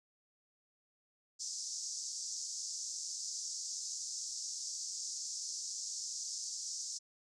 pink band-pass noise, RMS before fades -42 dBFS, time 1.39-6.99 s, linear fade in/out 20 ms, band 5100 to 7400 Hz, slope 48 dB/octave, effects none

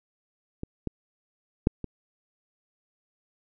clicks, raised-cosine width 3 ms, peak -20 / -16 / -6 / -20 dBFS, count 4, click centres 0.634 / 0.873 / 1.671 / 1.843 s, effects none

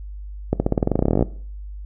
accelerating click train, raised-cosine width 2 ms, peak -4 dBFS, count 20, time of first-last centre 0.53-1.226 s, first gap 70 ms, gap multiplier 0.92, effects noise-tail reverb RT60 0.5 s tail -19 dB re dry + added 50 Hz sine -31 dBFS peak until 1.85 s

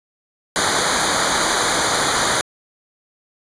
pink noise with comb filter, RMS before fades -18 dBFS, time 0.56-2.41 s, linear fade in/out 0 ms, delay 0.37 ms, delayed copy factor -0.95, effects resampled to 22050 Hz

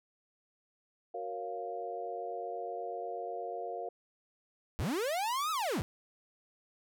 sine chord, Gb major seventh, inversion none, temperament equal, 370 / 466.2 / 554.4 / 698.5 Hz, Gb4 / Bb4 / Db5 / F5, 0 / 0 / 0 / 0 cents, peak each -45 / -41 / -45 / -39 dBFS, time 1.14-3.89 s, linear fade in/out 5 ms
45% pulse linear two-way sweep, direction up then down, 53.3 to 1310 to 53.3 Hz, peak -31 dBFS, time 4.79-5.82 s, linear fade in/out 0 ms, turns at 5.51 s
effects none

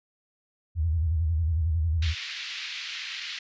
sine tone with vibrato, 80.8 Hz, E2, 34 cents flat, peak -22 dBFS, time 0.75-2.15 s, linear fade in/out 50 ms, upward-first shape square, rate 11 Hz, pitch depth 97 cents each way
pink band-pass noise, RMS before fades -36 dBFS, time 2.02-3.39 s, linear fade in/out 5 ms, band 2000 to 4600 Hz, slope 24 dB/octave
effects resampled to 16000 Hz

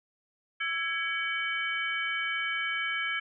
sine tone cluster, 1332 / 1657 / 2262 / 3051 Hz, E6 / G#6 / C#7 / G7, +18 / -4 / +34 / -48 cents, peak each -37 / -33 / -32 / -37 dBFS, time 0.6-3.2 s, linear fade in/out 10 ms, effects none

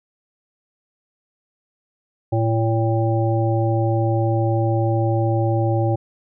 harmonic tone, 112.9 Hz, A2, 45 cents sharp, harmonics 1 / 3 / 5 / 7, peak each -18 / -23 / -25 / -26 dBFS, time 2.32-5.96 s, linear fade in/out 10 ms, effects none

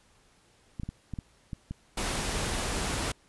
clicks, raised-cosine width 5 ms, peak -23 dBFS, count 7, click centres 0.798 / 0.834 / 0.89 / 1.137 / 1.188 / 1.532 / 1.71 s
pink noise, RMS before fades -31 dBFS, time 1.97-3.12 s, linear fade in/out 5 ms
effects pink hiss -63 dBFS RMS until 3.28 s + resampled to 24000 Hz

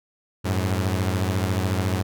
sawtooth beating tone pair, 92.5 / 106.5 Hz, F#2 / G#2, 0 / +44 cents, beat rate 14 Hz, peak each -19 / -22 dBFS, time 0.44-2.03 s, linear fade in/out 20 ms, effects none

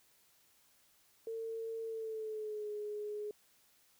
sine tone with pitch glide, 451.5 to 418.8 Hz, A4 to G#4, +45 to +15 cents, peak -38 dBFS, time 1.27-3.31 s, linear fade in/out 2 ms, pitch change -130 cents, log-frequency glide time 1.86-2.7 s, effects white hiss -69 dBFS RMS until 3.99 s

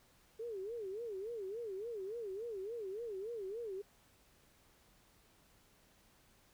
sine tone with vibrato, 423.7 Hz, G#4, 35 cents sharp, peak -40 dBFS, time 0.39-3.82 s, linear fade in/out 10 ms, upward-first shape sine, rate 3.5 Hz, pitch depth 210 cents each way, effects pink hiss -68 dBFS RMS until 6.53 s

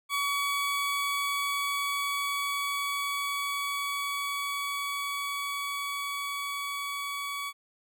20% pulse tone with level ramp, 1132 Hz, C#6, 36 cents sharp, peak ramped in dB -22 to -28 dBFS, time 0.09-7.53 s, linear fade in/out 50 ms, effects none

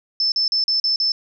sine tone bursts, 5274 Hz, E8, in tune, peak -16 dBFS, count 6, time 0.2-1.12 s, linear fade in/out 2 ms, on 120 ms, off 40 ms, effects none

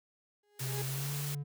35% pulse tone with exponential growth, 413.1 Hz, G#4, 9 cents flat, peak -34 dBFS, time 0.43-0.82 s, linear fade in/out 5 ms, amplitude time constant 84 ms
white high-pass noise, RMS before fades -41 dBFS, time 0.59-1.35 s, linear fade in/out 5 ms, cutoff 130 Hz, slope 96 dB/octave
triangle tone with pitch glide, 130.4 to 143.85 Hz, C3 to D3, -5 to -36 cents, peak -33 dBFS, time 0.6-1.44 s, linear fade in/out 20 ms, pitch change +169 cents, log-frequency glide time 0.82-1.13 s
effects none

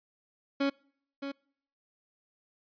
30% pulse tone with echo, 277.7 Hz, C#4, 3 cents sharp, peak -23 dBFS, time 0.6-0.7 s, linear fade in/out 10 ms, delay 620 ms, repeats 1, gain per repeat -9 dB, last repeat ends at 1.32 s, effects noise-tail reverb RT60 0.6 s tail -26 dB re dry + resampled to 11025 Hz

